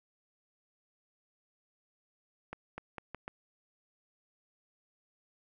accelerating click train, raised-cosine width 0.5 ms, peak -25 dBFS, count 5, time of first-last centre 2.53-3.279 s, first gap 250 ms, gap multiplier 0.81, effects none

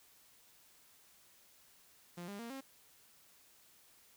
sawtooth tone with pitch steps, 174.5 / 201.6 / 232.9 / 269.1 Hz, F3 / G3 / A#3 / C4, -1 / +49 / -1 / +49 cents, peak -40 dBFS, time 2.17-2.61 s, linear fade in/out 10 ms, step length 110 ms, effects white hiss -65 dBFS RMS until 4.16 s

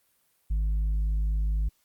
triangle tone with tanh clipping, 52.1 Hz, G#1, 6 cents sharp, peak -24 dBFS, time 0.5-1.69 s, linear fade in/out 10 ms, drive 8 dB, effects white hiss -69 dBFS RMS until 1.84 s + Opus 32 kbps

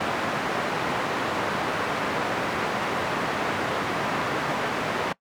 white band-pass noise, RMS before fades -27 dBFS, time 0-5.13 s, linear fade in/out 10 ms, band 130 to 1400 Hz, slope 12 dB/octave, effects noise-tail reverb RT60 0.1 s tail -22 dB re dry

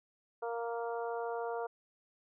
harmonic tone, 233.1 Hz, A#3, in tune, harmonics 2 / 3 / 4 / 5 / 6, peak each -37 / -40 / -43 / -48 / -48 dBFS, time 0.42-1.67 s, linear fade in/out 10 ms, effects none

